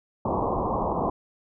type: low-pass noise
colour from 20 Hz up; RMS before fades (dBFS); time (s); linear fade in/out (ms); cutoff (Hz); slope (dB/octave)
white; -26; 0.25-1.1; 5; 1100; 96
effects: none